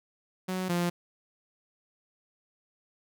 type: tone pair in turn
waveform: sawtooth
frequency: 185.4 / 174.38 Hz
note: F#3 / F3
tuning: +4 / -2 cents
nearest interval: minor second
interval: 106 cents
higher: first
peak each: -26 / -22 dBFS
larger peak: second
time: 0.48-0.69 / 0.69-0.9 s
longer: neither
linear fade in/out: 10 ms
effects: none